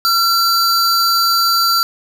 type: tone pair together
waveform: square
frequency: 1363 / 4650 Hz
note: F6 / D8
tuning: -43 / -18 cents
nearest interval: octave + major sixth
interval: 2125 cents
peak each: -15 dBFS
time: 0.05-1.83 s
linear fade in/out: 0 ms
effects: none